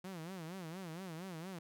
sawtooth tone with vibrato, 174.61 Hz, F3, in tune, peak -40 dBFS, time 0.04-1.59 s, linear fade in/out 5 ms, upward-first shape sine, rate 4.3 Hz, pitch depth 180 cents each way, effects none

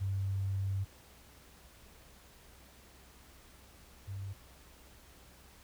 sine tone pair in turn, 97.3 / 97.92 Hz, G2 / G2, -12 / -1 cents, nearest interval unison, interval 11 cents, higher second, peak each -31 / -38 dBFS, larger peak first, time 0-0.85 / 4.07-4.34 s, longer first, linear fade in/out 20 ms, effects added 64 Hz sine -61 dBFS peak until 5.63 s + pink hiss -59 dBFS RMS until 5.63 s

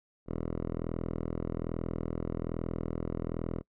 5% pulse tone with low-pass filter, 41.2 Hz, E1, in tune, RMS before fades -35 dBFS, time 0.26-3.63 s, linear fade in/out 50 ms, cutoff 820 Hz, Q 0.6, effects noise-tail reverb RT60 0.1 s tail -25 dB re dry

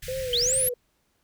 pink band-stop noise, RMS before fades -38 dBFS, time 0.02-0.69 s, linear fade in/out 10 ms, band 170 to 1600 Hz, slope 48 dB/octave
sine tone with vibrato, 503 Hz, B4, 32 cents sharp, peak -28 dBFS, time 0.08-0.74 s, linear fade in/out 5 ms, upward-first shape sine, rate 2.5 Hz, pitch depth 90 cents each way
sine linear sweep, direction up, 2951 to 11730 Hz, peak -21 dBFS, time 0.33-0.69 s, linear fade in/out 2 ms
effects pink hiss -70 dBFS RMS until 1.23 s

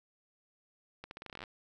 accelerating click train, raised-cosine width 0.3 ms, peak -28 dBFS, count 14, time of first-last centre 1.04-1.438 s, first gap 71 ms, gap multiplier 0.84, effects none

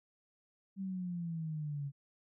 sine exponential sweep, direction down, 196 to 138.59 Hz, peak -36 dBFS, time 0.76-1.92 s, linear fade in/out 50 ms, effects none

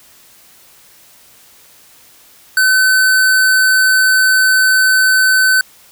square tone, 1521 Hz, F#6, 47 cents sharp, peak -9 dBFS, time 2.57-5.61 s, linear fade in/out 2 ms, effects white hiss -45 dBFS RMS until 5.91 s

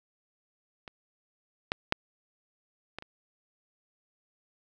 clicks, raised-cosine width 0.3 ms, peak -26 / -11 / -7 / -21 / -28 dBFS, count 5, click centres 0.878 / 1.719 / 1.924 / 2.986 / 3.024 s, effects none

